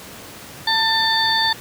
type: harmonic tone with a mistuned harmonic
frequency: 892 Hz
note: A5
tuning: 23 cents sharp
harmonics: 1 / 2 / 4 / 5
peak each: -21 / -21 / -21 / -21 dBFS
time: 0.67-1.53 s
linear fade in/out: 5 ms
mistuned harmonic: 5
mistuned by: +17 cents
effects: pink hiss -37 dBFS RMS until 1.6 s + high-pass 100 Hz 12 dB/octave